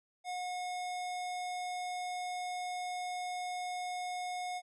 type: tone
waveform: square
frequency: 724 Hz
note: F#5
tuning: 38 cents flat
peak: -37 dBFS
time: 0.24-4.62 s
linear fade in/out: 50 ms
effects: resampled to 24000 Hz